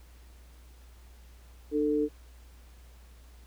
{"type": "tone pair together", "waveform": "sine", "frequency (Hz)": [300.1, 445.2], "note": ["D4", "A4"], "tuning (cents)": [38, 20], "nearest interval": "perfect fifth", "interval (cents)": 682, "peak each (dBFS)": [-27, -27], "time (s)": [1.71, 2.09], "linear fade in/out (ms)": 50, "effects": ["added 60 Hz sine -50 dBFS peak until 3.46 s", "pink hiss -61 dBFS RMS until 3.46 s"]}